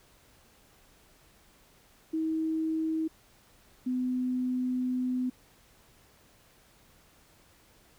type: tone pair in turn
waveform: sine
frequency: 318.9 / 252.7 Hz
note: D#4 / B3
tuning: +43 / +40 cents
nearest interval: major third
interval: 403 cents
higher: first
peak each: -27 / -27 dBFS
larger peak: neither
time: 2.13-3.08 / 3.86-5.3 s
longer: second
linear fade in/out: 10 ms
effects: pink hiss -61 dBFS RMS until 7.98 s